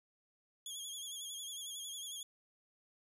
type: tone with vibrato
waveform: 20% pulse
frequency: 3322 Hz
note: G#7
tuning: in tune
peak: -37 dBFS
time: 0.66-2.23 s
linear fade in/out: 2 ms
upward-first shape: sine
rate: 11 Hz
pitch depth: 63 cents each way
effects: none